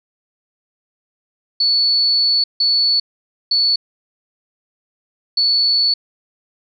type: tone bursts at uneven times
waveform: sine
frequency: 4440 Hz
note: C#8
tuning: 2 cents sharp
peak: -12 dBFS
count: 4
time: 1.6-2.44 / 2.6-3 / 3.51-3.76 / 5.37-5.94 s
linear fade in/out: 5 ms
effects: none